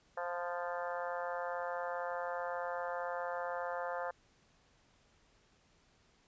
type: harmonic tone with a mistuned harmonic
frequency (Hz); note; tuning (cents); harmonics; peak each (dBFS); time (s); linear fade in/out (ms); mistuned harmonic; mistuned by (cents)
175.2; F3; +6; 3 / 4 / 5 / 6 / 7 / 8 / 9 / 10; -40 / -42 / -44 / -46 / -47 / -48 / -49 / -50; 0.17-4.11; 5; 6; -30
effects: pink hiss -69 dBFS RMS until 6.27 s + resampled to 16000 Hz